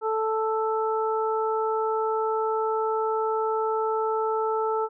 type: harmonic tone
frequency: 440 Hz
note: A4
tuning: in tune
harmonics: 1 / 2 / 3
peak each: -25 / -28 / -30 dBFS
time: 0.01-4.89 s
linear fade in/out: 50 ms
effects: none